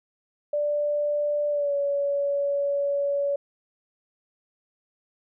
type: tone with pitch glide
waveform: sine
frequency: 588 to 566 Hz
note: D5 to C#5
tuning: +2 to +36 cents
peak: -22 dBFS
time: 0.53-3.36 s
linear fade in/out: 5 ms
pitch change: -66 cents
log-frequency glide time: 1.5-1.74 s
effects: none